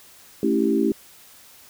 sine chord, A dominant seventh, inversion none, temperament equal, 220 / 277.2 / 329.6 / 392 Hz, A3 / C#4 / E4 / G4, 0 / 0 / 0 / 0 cents, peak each -23 dBFS, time 0.43-0.92 s, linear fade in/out 2 ms, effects white hiss -49 dBFS RMS until 1.69 s

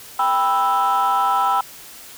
sine chord, E minor, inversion first, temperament just, 791.1 / 988.9 / 1318.5 Hz, G5 / B5 / E6, +16 / +2 / 0 cents, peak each -18 dBFS, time 0.19-1.61 s, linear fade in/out 5 ms, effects tanh soft clip ceiling -11 dBFS + white hiss -40 dBFS RMS until 2.17 s

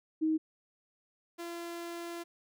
sine / sawtooth tone pair in turn, 315.3 / 341.4 Hz, D#4 / F4, +23 / -39 cents, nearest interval minor second, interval 138 cents, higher second, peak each -26 / -35 dBFS, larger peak first, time 0.21-0.38 / 1.38-2.24 s, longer second, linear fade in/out 20 ms, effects none

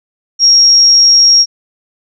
sine tone, 5588 Hz, F8, in tune, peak -3 dBFS, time 0.39-1.46 s, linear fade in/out 50 ms, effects none

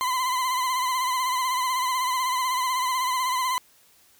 40% pulse tone with vibrato, 1020 Hz, C6, 44 cents flat, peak -22 dBFS, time 0.01-3.58 s, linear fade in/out 0 ms, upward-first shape sine, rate 16 Hz, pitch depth 53 cents each way, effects white hiss -58 dBFS RMS until 4.19 s

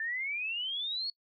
sine exponential sweep, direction up, 1759 to 4435 Hz, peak -32 dBFS, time 0-1.1 s, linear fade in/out 2 ms, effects noise-tail reverb RT60 0.1 s tail -24 dB re dry

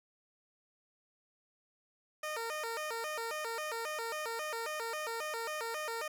15% pulse tone with vibrato, 530 Hz, C5, 22 cents sharp, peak -30 dBFS, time 2.23-6.08 s, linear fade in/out 5 ms, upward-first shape square, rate 3.7 Hz, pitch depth 250 cents each way, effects none

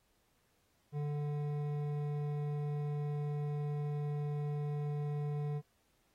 triangle tone with hard clipping, 146.83 Hz, D3, in tune, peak -36 dBFS, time 0.92-5.62 s, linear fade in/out 50 ms, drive 14 dB, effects pink hiss -75 dBFS RMS until 6.14 s + AAC 48 kbps

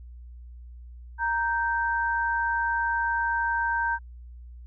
sine tone pair together, 932.3 / 1561.8 Hz, A#5 / G6, 0 / -7 cents, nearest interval major sixth, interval 893 cents, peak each -26 dBFS, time 1.18-3.99 s, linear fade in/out 50 ms, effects added 60 Hz sine -41 dBFS peak until 4.66 s

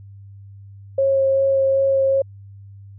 sine tone with vibrato, 541 Hz, C#5, 42 cents flat, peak -14 dBFS, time 0.98-2.22 s, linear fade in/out 5 ms, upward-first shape sine, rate 2.6 Hz, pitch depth 10 cents each way, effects added 99 Hz sine -38 dBFS peak until 2.98 s

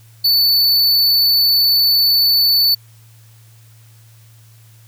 square tone, 4487 Hz, C#8, 20 cents sharp, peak -11 dBFS, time 0.24-2.75 s, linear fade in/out 10 ms, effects added 112 Hz sine -43 dBFS peak until 4.87 s + white hiss -52 dBFS RMS until 4.87 s

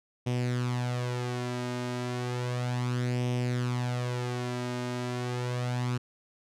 sawtooth tone with flanger, 123.47 Hz, B2, in tune, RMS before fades -31 dBFS, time 0.26-5.98 s, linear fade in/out 10 ms, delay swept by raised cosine 0.34 to 3.24 ms, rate 0.33 Hz, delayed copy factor +0.6, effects low-pass 8000 Hz 12 dB/octave

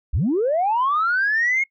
sine linear sweep, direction up, 41.2 to 2180 Hz, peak -16 dBFS, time 0.13-1.64 s, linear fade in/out 10 ms, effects noise-tail reverb RT60 0.1 s tail -24 dB re dry + tanh soft clip ceiling -13 dBFS

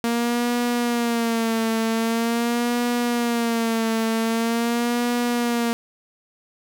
sawtooth tone with vibrato, 232.7 Hz, A#3, 3 cents flat, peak -16 dBFS, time 0.04-5.73 s, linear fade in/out 0 ms, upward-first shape sine, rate 0.44 Hz, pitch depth 63 cents each way, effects none

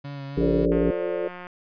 35% pulse tone with vibrato, 140 Hz, C#3, 18 cents sharp, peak -31 dBFS, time 0.04-0.66 s, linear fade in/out 10 ms, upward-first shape sine, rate 3.6 Hz, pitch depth 26 cents each way
harmonic tone, 57.4 Hz, A#1, 26 cents flat, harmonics 1 / 3 / 5 / 7 / 8, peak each -28 / -26 / -24 / -25 / -29 dBFS, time 0.37-0.91 s, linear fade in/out 5 ms
sine chord, D minor seventh, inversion first, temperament just, 352.4 / 440.5 / 528.6 / 587.3 Hz, F4 / A4 / C5 / D5, +16 / +2 / +18 / 0 cents, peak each -30 dBFS, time 0.41-1.28 s, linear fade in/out 5 ms
click train, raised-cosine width 0.5 ms, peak -24 dBFS, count 135, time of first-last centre 0.72-1.469 s, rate 179 Hz
effects resampled to 11025 Hz

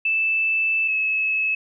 sine tone pair in turn, 2637 / 2589 Hz, E7 / E7, 0 / -32 cents, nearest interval unison, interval 32 cents, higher first, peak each -18 / -19 dBFS, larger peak first, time 0.05-0.88 / 0.88-1.55 s, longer first, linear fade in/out 5 ms, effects none

